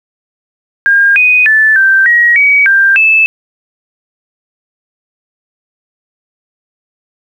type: tone with pitch steps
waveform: sine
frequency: 1612 / 2493 / 1750 / 1564 / 1898 / 2266 / 1584 / 2622 Hz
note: G6 / D#7 / A6 / G6 / A#6 / C#7 / G6 / E7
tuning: +48 / +3 / -10 / -4 / +31 / +37 / +18 / -10 cents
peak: -4 dBFS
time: 0.86-3.26 s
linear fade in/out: 0 ms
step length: 300 ms
effects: 7-bit